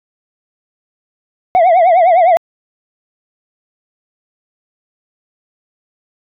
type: tone with vibrato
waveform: sine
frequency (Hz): 700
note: F5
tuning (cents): +4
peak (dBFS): -3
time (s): 1.55-2.37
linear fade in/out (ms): 0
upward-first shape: triangle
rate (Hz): 9.8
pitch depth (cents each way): 160
effects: tanh soft clip ceiling -5 dBFS